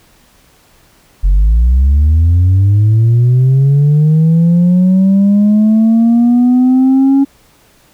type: linear sweep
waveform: sine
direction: up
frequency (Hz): 43.65 to 277.2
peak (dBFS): -3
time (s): 1.23-7.25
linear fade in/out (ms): 20
effects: tanh soft clip ceiling -4 dBFS + pink hiss -48 dBFS RMS until 7.93 s